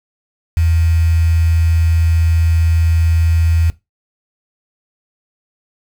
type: tone with quantisation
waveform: sine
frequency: 82.41 Hz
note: E2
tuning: in tune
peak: -10 dBFS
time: 0.57-3.7 s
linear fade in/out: 0 ms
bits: 5
effects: noise-tail reverb RT60 0.2 s tail -18 dB re dry